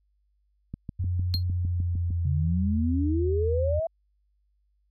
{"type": "click train", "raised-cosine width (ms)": 5, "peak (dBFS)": -22, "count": 10, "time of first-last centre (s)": [0.74, 2.106], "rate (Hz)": 6.59}
{"type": "tone with pitch glide", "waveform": "sine", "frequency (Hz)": [89.5, 81.13], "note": ["F2", "E2"], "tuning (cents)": [43, -27], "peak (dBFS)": -24, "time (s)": [0.99, 3.8], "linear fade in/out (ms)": 10, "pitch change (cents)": -170, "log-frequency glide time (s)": [1.46, 3.12]}
{"type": "tone with exponential decay", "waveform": "triangle", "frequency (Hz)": 4219, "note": "C8", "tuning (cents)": 14, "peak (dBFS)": -21, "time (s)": [1.34, 1.43], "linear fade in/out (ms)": 0, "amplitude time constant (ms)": 19}
{"type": "exponential sweep", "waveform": "sine", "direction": "up", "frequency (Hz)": [130.81, 675], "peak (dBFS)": -25, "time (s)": [2.25, 3.87], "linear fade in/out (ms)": 5}
{"effects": ["added 50 Hz sine -66 dBFS peak until 4.9 s"]}